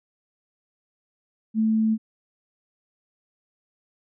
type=tone; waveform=sine; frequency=220 Hz; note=A3; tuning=in tune; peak=-18 dBFS; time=1.54-1.98 s; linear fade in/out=50 ms; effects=none